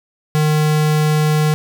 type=tone; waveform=square; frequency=152.9 Hz; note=D#3; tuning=30 cents flat; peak=-13 dBFS; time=0.35-1.54 s; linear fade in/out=0 ms; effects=none